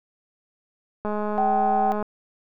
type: click train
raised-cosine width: 1 ms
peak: -15 dBFS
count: 206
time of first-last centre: 1.05-2.026 s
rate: 210 Hz
type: tone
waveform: sine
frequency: 771 Hz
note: G5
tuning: 29 cents flat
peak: -19 dBFS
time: 1.38-1.92 s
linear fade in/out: 0 ms
effects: none